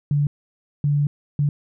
sine tone bursts at uneven times, 145 Hz, D3, 22 cents flat, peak -16 dBFS, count 3, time 0.11-0.27 / 0.84-1.07 / 1.39-1.49 s, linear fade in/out 2 ms, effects none

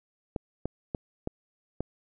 clicks, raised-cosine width 2 ms, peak -17 dBFS, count 5, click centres 0.362 / 0.656 / 0.948 / 1.274 / 1.806 s, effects none

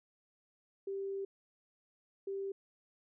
sine tone bursts at uneven times, 392 Hz, G4, in tune, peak -36 dBFS, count 2, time 0.87-1.25 / 2.27-2.52 s, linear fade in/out 5 ms, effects none

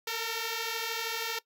5% pulse beating tone pair, 448.7 / 461.7 Hz, A4 / A#4, +34 / -17 cents, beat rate 13 Hz, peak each -23 dBFS, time 0.07-1.39 s, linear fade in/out 5 ms, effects noise-tail reverb RT60 0.1 s tail -19 dB re dry

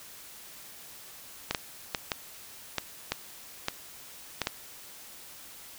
clicks, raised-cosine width 0.2 ms, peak -10 dBFS, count 9, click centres 1.51 / 1.548 / 1.948 / 2.118 / 2.783 / 3.12 / 3.684 / 4.417 / 4.471 s, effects white hiss -48 dBFS RMS until 5.78 s

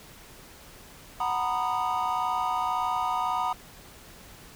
triangle chord, B major seventh, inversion second, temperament just, 740.8 / 926 / 987.8 / 1234.7 Hz, F#5 / A#5 / B5 / D#6, +2 / -12 / 0 / -14 cents, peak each -29 dBFS, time 1.2-3.53 s, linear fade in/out 5 ms, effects pink hiss -49 dBFS RMS until 4.55 s

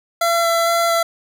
25% pulse tone with vibrato, 675 Hz, E5, 41 cents sharp, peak -11 dBFS, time 0.21-1.03 s, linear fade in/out 5 ms, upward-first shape square, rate 2.2 Hz, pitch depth 8 cents each way, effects none

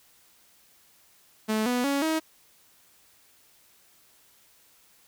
sawtooth tone with pitch steps, 217.1 / 246.5 / 279.9 / 317.9 Hz, A3 / B3 / C#4 / D#4, -23 / -3 / +17 / +37 cents, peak -20 dBFS, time 1.48-2.2 s, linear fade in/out 20 ms, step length 180 ms, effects white hiss -60 dBFS RMS until 5.07 s

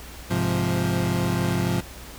30% pulse chord, F minor, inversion first, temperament equal, 103.83 / 130.81 / 174.61 Hz, Ab2 / C3 / F3, 0 / 0 / 0 cents, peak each -24 / -24 / -22 dBFS, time 0.3-1.81 s, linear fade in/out 10 ms, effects added 60 Hz sine -42 dBFS peak until 2.18 s + pink hiss -42 dBFS RMS until 2.18 s

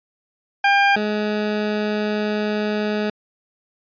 20% pulse tone pair in turn, 800 / 210.8 Hz, G5 / G#3, +35 / +26 cents, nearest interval octave + major seventh, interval 2309 cents, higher first, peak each -8 / -15 dBFS, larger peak first, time 0.64-0.96 / 0.96-3.1 s, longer second, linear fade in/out 5 ms, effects resampled to 11025 Hz

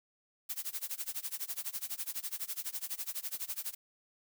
blue noise with tremolo, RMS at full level -36 dBFS, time 0.49-3.75 s, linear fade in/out 10 ms, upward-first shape sine, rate 12 Hz, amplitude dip 95%, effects none

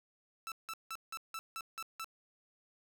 sawtooth tone bursts, 1323 Hz, E6, 6 cents sharp, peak -36 dBFS, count 8, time 0.47-2.044 s, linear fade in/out 0 ms, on 48 ms, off 170 ms, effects none

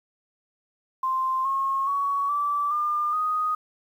sine tone with pitch steps, 1046.5 / 1083.4 / 1121.6 / 1161.2 / 1202.1 / 1244.5 Hz, C6 / C#6 / C#6 / D6 / D6 / D#6, 0 / -40 / +20 / -20 / +40 / 0 cents, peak -22 dBFS, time 1.03-3.55 s, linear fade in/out 5 ms, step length 420 ms, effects 9-bit

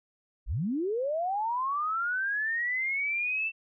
sine linear sweep, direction up, 30.2 to 2685 Hz, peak -27 dBFS, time 0.46-3.52 s, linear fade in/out 50 ms, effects none

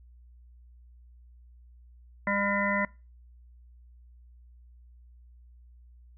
harmonic tone, 201.1 Hz, G3, 44 cents sharp, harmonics 1 / 3 / 5 / 7 / 9 / 10, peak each -31 / -32 / -32 / -36 / -33 / -31 dBFS, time 2.27-2.85 s, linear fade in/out 2 ms, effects noise-tail reverb RT60 0.3 s tail -23 dB re dry + added 60 Hz sine -51 dBFS peak until 6.17 s

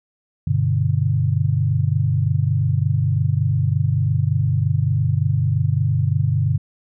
sine chord, G major, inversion none, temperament equal, 98 / 123.47 / 146.83 Hz, G2 / B2 / D3, 0 / 0 / 0 cents, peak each -20 dBFS, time 0.47-6.58 s, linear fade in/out 5 ms, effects none

